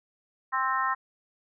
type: harmonic tone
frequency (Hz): 262.6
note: C4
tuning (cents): +6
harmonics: 3 / 4 / 5 / 6 / 7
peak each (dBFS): -35 / -27 / -30 / -38 / -32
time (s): 0.52-0.95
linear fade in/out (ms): 20
effects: none